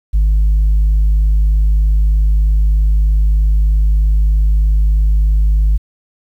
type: tone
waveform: sine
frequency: 51.6 Hz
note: G#1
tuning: 10 cents flat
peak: -6 dBFS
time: 0.13-5.78 s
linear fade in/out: 20 ms
effects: tanh soft clip ceiling -7 dBFS + 8-bit